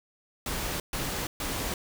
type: noise bursts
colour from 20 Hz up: pink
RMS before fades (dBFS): -32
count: 3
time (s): 0.46-1.74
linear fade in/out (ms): 2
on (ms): 340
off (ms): 130
effects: none